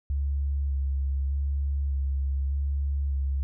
sine tone with vibrato, 69.2 Hz, C#2, 2 cents flat, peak -24 dBFS, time 0.1-3.43 s, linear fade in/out 0 ms, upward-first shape square, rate 0.83 Hz, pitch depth 20 cents each way, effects none

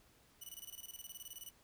5% pulse tone with tremolo, 2962 Hz, F#7, 1 cent sharp, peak -38 dBFS, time 0.41-1.51 s, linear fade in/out 10 ms, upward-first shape square, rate 19 Hz, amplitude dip 80%, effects pink hiss -68 dBFS RMS until 1.63 s

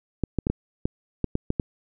clicks, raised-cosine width 3 ms, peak -10 dBFS, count 9, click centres 0.237 / 0.387 / 0.469 / 0.5 / 0.855 / 1.243 / 1.354 / 1.504 / 1.598 s, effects none

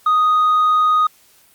sine tone with tanh clipping, 1244.5 Hz, D#6, in tune, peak -12 dBFS, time 0.06-1.07 s, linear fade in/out 5 ms, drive 1 dB, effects white hiss -52 dBFS RMS until 1.54 s + Opus 48 kbps

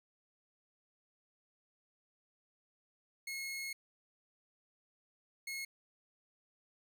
sawtooth tone bursts at uneven times, 2168 Hz, C#7, 39 cents flat, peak -36 dBFS, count 2, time 3.27-3.73 / 5.47-5.65 s, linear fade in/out 5 ms, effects none

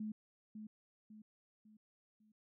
sine tone with echo, 214.7 Hz, A3, 42 cents flat, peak -39 dBFS, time 0-0.12 s, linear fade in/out 5 ms, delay 550 ms, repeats 4, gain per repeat -7 dB, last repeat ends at 2.32 s, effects none

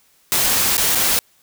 white noise with dropouts, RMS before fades -17 dBFS, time 0.32-1.19 s, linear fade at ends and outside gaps 0 ms, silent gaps 0.769-0.779 / 0.95-0.955 s, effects white hiss -57 dBFS RMS until 1.42 s

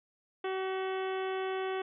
harmonic tone with a mistuned harmonic, 379.2 Hz, F#4, 43 cents sharp, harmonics 1 / 2 / 3 / 4 / 5 / 6 / 7 / 8 / 9, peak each -33 / -39 / -43 / -45 / -47 / -49 / -50 / -51 / -52 dBFS, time 0.44-1.82 s, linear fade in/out 5 ms, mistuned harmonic 6, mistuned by -49 cents, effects none

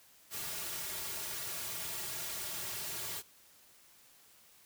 white noise with comb filter, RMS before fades -40 dBFS, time 0.3-3.23 s, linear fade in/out 50 ms, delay 3.9 ms, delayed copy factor -1, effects white hiss -62 dBFS RMS until 4.65 s

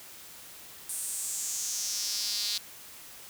square tone with high-pass filter sweep, 110 Hz, A2, in tune, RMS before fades -33 dBFS, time 0.89-2.58 s, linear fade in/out 5 ms, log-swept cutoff 9300 to 4200 Hz, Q 3.9, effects white hiss -48 dBFS RMS until 3.29 s

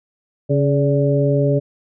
harmonic tone with a mistuned harmonic, 140 Hz, C#3, 18 cents sharp, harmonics 1 / 2 / 3 / 4, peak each -16 / -22 / -20 / -20 dBFS, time 0.49-1.6 s, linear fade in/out 20 ms, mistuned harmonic 4, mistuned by +52 cents, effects none

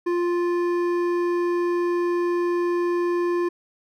triangle tone with hard clipping, 349.2 Hz, F4, in tune, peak -22 dBFS, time 0.06-3.49 s, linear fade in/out 10 ms, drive 14 dB, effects none

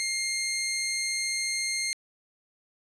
15% pulse tone, 2119 Hz, C7, 21 cents sharp, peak -21 dBFS, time 0-1.93 s, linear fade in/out 0 ms, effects resampled to 24000 Hz

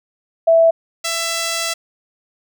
sine / 5% pulse tone pair in turn, 659.3 / 666.2 Hz, E5 / E5, 0 / +18 cents, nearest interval unison, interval 18 cents, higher second, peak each -8 dBFS, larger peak neither, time 0.47-0.71 / 1.04-1.74 s, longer second, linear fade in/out 10 ms, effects none

